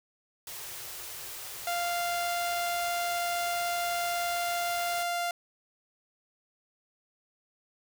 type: band-stop noise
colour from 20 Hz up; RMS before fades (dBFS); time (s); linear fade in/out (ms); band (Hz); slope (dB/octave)
white; -41; 0.47-5.03; 2; 160 to 310; 96
type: tone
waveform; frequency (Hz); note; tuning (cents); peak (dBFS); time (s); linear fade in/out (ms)
sawtooth; 696; F5; -6; -25; 1.67-5.31; 2
effects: none